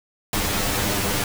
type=noise with comb filter; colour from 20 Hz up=pink; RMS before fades=-23 dBFS; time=0.33-1.24 s; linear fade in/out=2 ms; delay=10 ms; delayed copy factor=+0.95; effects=none